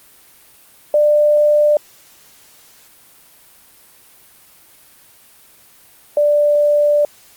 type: tone pair in turn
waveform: sine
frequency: 595 / 588.5 Hz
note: D5 / D5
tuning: +22 / +3 cents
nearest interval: unison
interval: 19 cents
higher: first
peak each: -9 / -10 dBFS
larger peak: first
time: 0.94-1.77 / 6.17-7.05 s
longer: second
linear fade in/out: 2 ms
effects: white hiss -47 dBFS RMS until 7.36 s + Opus 32 kbps